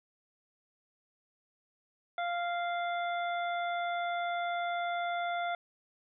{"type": "harmonic tone", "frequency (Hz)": 696, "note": "F5", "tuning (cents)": -6, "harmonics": [1, 2, 3, 5], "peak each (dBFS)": [-32, -38, -42, -46], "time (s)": [2.18, 5.55], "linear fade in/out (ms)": 2, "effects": []}